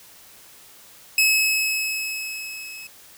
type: tone with level ramp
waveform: sawtooth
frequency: 2578 Hz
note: E7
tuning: 39 cents flat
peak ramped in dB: -11 to -33 dBFS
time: 1.18-2.87 s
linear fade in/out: 2 ms
effects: white hiss -48 dBFS RMS until 3.17 s